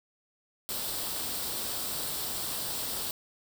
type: noise with comb filter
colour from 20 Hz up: white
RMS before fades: -34 dBFS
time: 0.69-3.11 s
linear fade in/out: 0 ms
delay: 0.23 ms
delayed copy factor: +0.5
effects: none